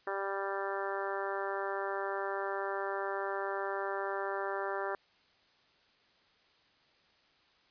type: harmonic tone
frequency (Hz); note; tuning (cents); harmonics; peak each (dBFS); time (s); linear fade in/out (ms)
196.4; G3; +4; 2 / 3 / 4 / 5 / 6 / 7 / 8 / 9; -38 / -40 / -41 / -42 / -43 / -43 / -44 / -45; 0.07-4.95; 2
effects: white hiss -67 dBFS RMS until 7.7 s + resampled to 11025 Hz